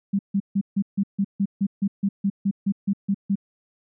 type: tone bursts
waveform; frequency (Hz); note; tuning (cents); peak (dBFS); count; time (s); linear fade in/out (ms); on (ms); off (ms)
sine; 198.2; G3; +19; -18; 16; 0.13-3.356; 10; 61; 150
effects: none